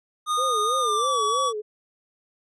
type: tone with pitch glide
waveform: square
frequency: 1228 to 1139.2 Hz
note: D#6 to C#6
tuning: -23 to +47 cents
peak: -22 dBFS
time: 0.26-1.53 s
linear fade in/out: 50 ms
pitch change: -130 cents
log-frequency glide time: 0.76-1.18 s
type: tone with vibrato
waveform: sine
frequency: 472 Hz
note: A#4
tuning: 22 cents sharp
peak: -27 dBFS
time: 0.37-1.62 s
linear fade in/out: 20 ms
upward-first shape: sine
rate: 3.1 Hz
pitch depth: 200 cents each way
effects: resampled to 24000 Hz